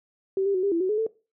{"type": "tone with pitch steps", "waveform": "sine", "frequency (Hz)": [385.1, 397.4, 369.9, 400.1, 335.3, 373.2, 424, 444.3], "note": ["G4", "G4", "F#4", "G4", "E4", "F#4", "G#4", "A4"], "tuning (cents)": [-31, 24, 0, 35, 30, 15, 36, 17], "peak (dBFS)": -21, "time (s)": [0.37, 1.066], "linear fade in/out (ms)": 2, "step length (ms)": 87, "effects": ["noise-tail reverb RT60 0.3 s tail -19 dB re dry"]}